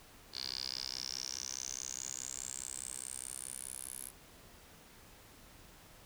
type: tone with band-pass filter sweep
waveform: 10% pulse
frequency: 64.8 Hz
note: C2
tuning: 16 cents flat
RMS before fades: -43 dBFS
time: 0.32-4.12 s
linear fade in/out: 50 ms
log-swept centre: 4500 to 11000 Hz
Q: 9.7
effects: pink hiss -58 dBFS RMS until 6.05 s